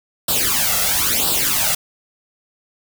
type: noise with flanger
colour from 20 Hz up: white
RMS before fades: -18 dBFS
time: 0.28-1.75 s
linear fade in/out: 5 ms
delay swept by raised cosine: 0.23 to 1.53 ms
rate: 1 Hz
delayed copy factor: +0.8
effects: none